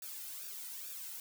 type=noise with flanger; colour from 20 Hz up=blue; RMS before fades=-45 dBFS; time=0.02-1.2 s; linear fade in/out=2 ms; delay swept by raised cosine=0.96 to 1.8 ms; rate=2.3 Hz; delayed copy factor=-0.75; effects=none